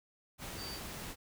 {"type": "tone in noise", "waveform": "sine", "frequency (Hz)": 4631, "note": "D8", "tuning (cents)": -25, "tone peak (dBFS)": -44, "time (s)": [0.56, 0.8], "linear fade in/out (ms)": 50, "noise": "pink", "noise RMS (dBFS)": -44, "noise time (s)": [0.38, 1.16], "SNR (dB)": -3, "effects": []}